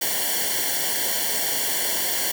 white noise with comb filter, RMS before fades -24 dBFS, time 0.01-2.32 s, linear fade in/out 10 ms, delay 0.79 ms, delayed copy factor -0.95, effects none

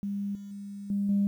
sine tone with level steps, 200.8 Hz, G3, 42 cents sharp, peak -29 / -39 / -37 / -25 / -21 dBFS, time 0.03-1.27 s, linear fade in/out 0 ms, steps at 0.35 / 0.51 / 0.9 / 1.09 s, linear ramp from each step 2 ms, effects tanh soft clip ceiling -18 dBFS + 10-bit

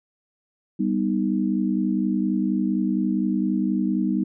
sine chord, G augmented, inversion none, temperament equal, 196 / 246.9 / 311.1 Hz, G3 / B3 / D#4, 0 / 0 / 0 cents, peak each -23 / -25 / -25 dBFS, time 0.79-4.24 s, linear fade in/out 10 ms, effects none

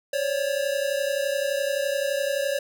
square tone pair together, 543 / 574.7 Hz, C#5 / D5, -36 / -38 cents, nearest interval minor second, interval 98 cents, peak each -27 dBFS, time 0.13-2.59 s, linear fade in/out 5 ms, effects none

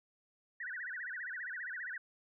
sine tone with vibrato, 1699 Hz, G#6, 39 cents sharp, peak -39 dBFS, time 0.6-1.98 s, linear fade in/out 5 ms, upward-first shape sine, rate 15 Hz, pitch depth 250 cents each way, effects none

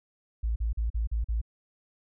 sine tone bursts, 55.9 Hz, A1, 28 cents sharp, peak -25 dBFS, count 6, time 0.43-1.415 s, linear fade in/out 10 ms, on 130 ms, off 41 ms, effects none

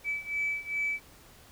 sine beating tone pair, 2301 / 2303.5 Hz, D7 / D7, -36 / -34 cents, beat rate 2.5 Hz, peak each -33 / -31 dBFS, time 0.04-1 s, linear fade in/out 50 ms, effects tanh soft clip ceiling -22 dBFS + pink hiss -55 dBFS RMS until 1.51 s

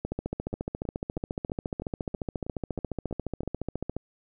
two click trains, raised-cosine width 2 ms, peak -17 / -23 dBFS, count 57 / 10, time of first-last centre 0.05-3.966 / 0.53-3.433 s, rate 14.3 / 3.1 Hz, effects none

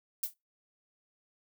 violet noise with exponential decay, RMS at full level -27 dBFS, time 0.23-0.34 s, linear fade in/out 5 ms, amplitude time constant 23 ms, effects noise-tail reverb RT60 0.2 s tail -22 dB re dry

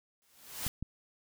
white noise with exponential growth, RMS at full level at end -34 dBFS, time 0.22-0.68 s, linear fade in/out 0 ms, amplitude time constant 100 ms
clicks, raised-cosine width 5 ms, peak -24 dBFS, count 2, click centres 0.666 / 0.826 s
effects none

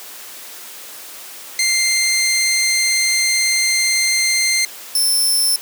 15% pulse tone pair in turn, 2094 / 5335 Hz, C7 / E8, +1 / +20 cents, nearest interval octave + major third, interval 1619 cents, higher second, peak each -8 dBFS, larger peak neither, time 1.59-4.65 / 4.95-5.56 s, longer first, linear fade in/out 2 ms, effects white hiss -35 dBFS RMS until 5.61 s + high-pass 300 Hz 12 dB/octave

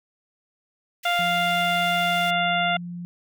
pink high-pass noise, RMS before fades -40 dBFS, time 1.03-2.31 s, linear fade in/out 10 ms, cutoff 1900 Hz, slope 48 dB/octave
harmonic tone, 698.5 Hz, F5, in tune, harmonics 1 / 2 / 3 / 4 / 5, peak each -23 / -26 / -28 / -29 / -30 dBFS, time 1.05-2.77 s, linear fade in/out 5 ms
sine tone, 174.61 Hz, F3, in tune, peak -31 dBFS, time 1.19-3.05 s, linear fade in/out 0 ms
effects none

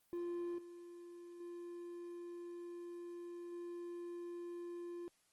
triangle tone with level steps, 347.4 Hz, F4, 9 cents flat, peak -37 / -49 / -44 / -42 dBFS, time 0.13-5.08 s, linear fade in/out 0 ms, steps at 0.58 / 1.4 / 3.52 s, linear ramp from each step 5 ms, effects white hiss -75 dBFS RMS until 5.32 s + Opus 24 kbps

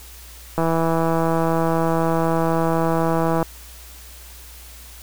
click train, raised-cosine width 1 ms, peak -7 dBFS, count 468, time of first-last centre 0.58-3.428 s, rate 164 Hz, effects added 60 Hz sine -41 dBFS peak until 5.02 s + white hiss -43 dBFS RMS until 5.02 s

